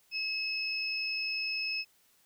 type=tone pair together; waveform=sine; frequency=2579 / 5188 Hz; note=E7 / E8; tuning=-39 / -28 cents; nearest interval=octave; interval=1211 cents; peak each=-33 / -35 dBFS; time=0.11-1.85 s; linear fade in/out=50 ms; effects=white hiss -67 dBFS RMS until 2.25 s